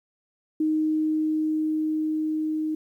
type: tone with level ramp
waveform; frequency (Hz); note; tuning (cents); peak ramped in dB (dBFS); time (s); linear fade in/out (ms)
sine; 311.1; D#4; 0; -20 to -24; 0.6-2.75; 5
effects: 10-bit